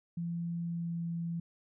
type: tone with pitch glide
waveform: sine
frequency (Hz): 170 to 168.63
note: F3 to E3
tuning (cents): -46 to +40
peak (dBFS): -33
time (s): 0.17-1.4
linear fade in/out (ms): 5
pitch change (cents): -14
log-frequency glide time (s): 0.61-1.02
effects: none